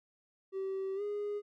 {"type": "tone with pitch glide", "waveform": "triangle", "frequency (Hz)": [385, 412.6], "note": ["G4", "G#4"], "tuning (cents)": [-31, -11], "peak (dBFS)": -31, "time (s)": [0.52, 1.42], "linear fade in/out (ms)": 50, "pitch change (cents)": 120, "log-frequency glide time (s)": [0.95, 1.02], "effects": ["tanh soft clip ceiling -29 dBFS"]}